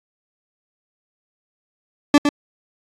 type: tone with echo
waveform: 40% pulse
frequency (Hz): 290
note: D4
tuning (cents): -22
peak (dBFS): -7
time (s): 2.14-2.18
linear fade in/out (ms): 2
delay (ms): 110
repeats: 1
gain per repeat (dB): -6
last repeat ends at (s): 2.29
effects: low-pass 7000 Hz 12 dB/octave + AAC 64 kbps